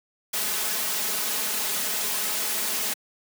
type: noise with comb filter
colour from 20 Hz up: white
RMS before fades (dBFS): -27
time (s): 0.33-2.94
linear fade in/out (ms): 10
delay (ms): 4.7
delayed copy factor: +0.65
effects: high-pass 200 Hz 12 dB/octave